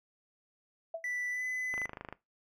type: tone with exponential decay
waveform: sine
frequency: 659.3 Hz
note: E5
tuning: in tune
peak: -32 dBFS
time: 0.94-1.11 s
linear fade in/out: 5 ms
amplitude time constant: 35 ms
type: tone with pitch glide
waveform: triangle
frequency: 1975.5 to 2011 Hz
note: B6 to B6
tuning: 0 to +31 cents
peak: -32 dBFS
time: 1.04-1.86 s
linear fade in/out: 2 ms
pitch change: +31 cents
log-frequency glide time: 1.3-1.44 s
type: click train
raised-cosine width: 0.5 ms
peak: -26 dBFS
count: 11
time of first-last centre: 1.74-2.126 s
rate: 25.9 Hz
effects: noise-tail reverb RT60 0.2 s tail -19 dB re dry